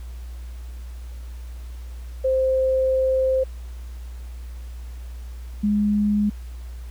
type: tone pair in turn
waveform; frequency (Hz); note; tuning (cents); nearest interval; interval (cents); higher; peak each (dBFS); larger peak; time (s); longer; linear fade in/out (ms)
sine; 523.3 / 207.7; C5 / G#3; 0 / 0; octave + major third; 1600; first; -17; neither; 2.24-3.44 / 5.63-6.3; first; 10
effects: added 60 Hz sine -32 dBFS peak until 6.9 s + pink hiss -52 dBFS RMS until 6.9 s